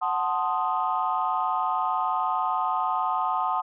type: chord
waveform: sine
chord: F# diminished seventh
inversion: none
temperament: equal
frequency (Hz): 740 / 880 / 1046.5 / 1244.5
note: F#5 / A5 / C6 / Eb6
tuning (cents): 0 / 0 / 0 / 0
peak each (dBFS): -28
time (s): 0.01-3.62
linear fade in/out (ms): 20
effects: tanh soft clip ceiling -14 dBFS